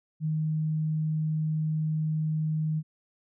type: tone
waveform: sine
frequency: 155.9 Hz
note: D#3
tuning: 4 cents sharp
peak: -25 dBFS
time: 0.2-2.83 s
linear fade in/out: 50 ms
effects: none